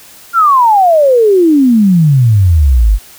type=exponential sweep; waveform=sine; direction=down; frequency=1420 to 46.25 Hz; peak=-4 dBFS; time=0.33-2.99 s; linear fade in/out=50 ms; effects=white hiss -37 dBFS RMS until 3.18 s